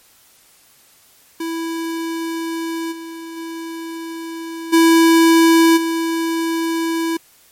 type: tone with level steps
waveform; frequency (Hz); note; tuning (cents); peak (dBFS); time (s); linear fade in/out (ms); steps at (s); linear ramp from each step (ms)
square; 329.5; E4; -1; -22 / -30 / -27 / -9 / -18; 1.4-7.17; 5; 2.91 / 3.36 / 4.72 / 5.76; 20
effects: white hiss -51 dBFS RMS until 7.51 s + MP3 64 kbps